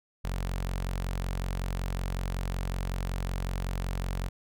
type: tone with notch filter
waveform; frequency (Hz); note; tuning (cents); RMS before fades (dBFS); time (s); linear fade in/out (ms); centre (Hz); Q
sawtooth; 45.37; F#1; -33; -32; 0.24-4.29; 10; 320; 1.6
effects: none